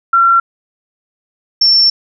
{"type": "tone pair in turn", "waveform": "sine", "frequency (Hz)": [1364, 5414], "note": ["F6", "E8"], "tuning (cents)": [-41, 45], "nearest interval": "2 octaves", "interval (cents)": 2386, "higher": "second", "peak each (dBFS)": -6, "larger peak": "neither", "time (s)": [[0.13, 0.4], [1.61, 1.9]], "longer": "second", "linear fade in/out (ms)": 5, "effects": []}